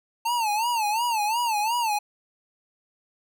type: tone with vibrato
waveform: square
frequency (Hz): 895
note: A5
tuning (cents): +29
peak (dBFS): -23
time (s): 0.25-1.99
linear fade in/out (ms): 10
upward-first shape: sine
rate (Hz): 2.8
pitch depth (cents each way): 140
effects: none